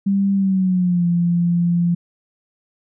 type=tone with pitch glide; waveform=sine; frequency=197.2 to 172.67 Hz; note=G3 to F3; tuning=+11 to -19 cents; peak=-14 dBFS; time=0.06-1.95 s; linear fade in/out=10 ms; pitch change=-230 cents; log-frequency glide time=0.34-1.06 s; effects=none